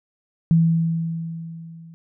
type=tone with level ramp; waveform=sine; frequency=164.81 Hz; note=E3; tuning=in tune; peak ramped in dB=-11 to -40 dBFS; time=0.51-1.94 s; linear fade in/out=0 ms; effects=none